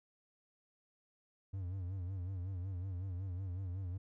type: tone with vibrato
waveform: triangle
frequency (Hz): 92.5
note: F#2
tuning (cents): 0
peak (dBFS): -36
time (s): 1.53-3.98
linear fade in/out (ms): 10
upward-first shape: sine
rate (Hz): 5.4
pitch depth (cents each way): 100
effects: none